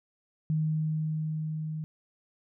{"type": "tone with level ramp", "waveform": "sine", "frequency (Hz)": 156, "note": "D#3", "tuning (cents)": 5, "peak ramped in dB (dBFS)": [-24, -32], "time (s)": [0.5, 1.84], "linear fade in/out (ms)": 0, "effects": []}